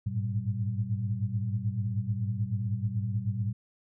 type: tone cluster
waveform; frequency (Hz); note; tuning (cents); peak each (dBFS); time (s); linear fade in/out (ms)
sine; 100.6 / 107.4 / 116.7 / 192.9; G2 / A2 / A#2 / G3; +45 / -41 / +2 / -28; -34 / -32 / -32 / -37; 0.06-3.53; 10
effects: none